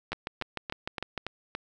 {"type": "two click trains", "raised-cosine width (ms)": 0.3, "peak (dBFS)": [-16, -17], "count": [8, 6], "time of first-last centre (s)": [[0.12, 1.177], [0.13, 1.55]], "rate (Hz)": [6.62, 3.52], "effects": []}